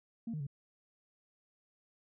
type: tone with pitch steps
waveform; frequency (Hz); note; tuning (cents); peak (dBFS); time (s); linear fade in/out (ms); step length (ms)
sine; 229.9 / 153.4 / 140.1; A#3 / D#3 / C#3; -24 / -24 / +19; -35; 0.27-0.468; 5; 66
effects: tanh soft clip ceiling -32 dBFS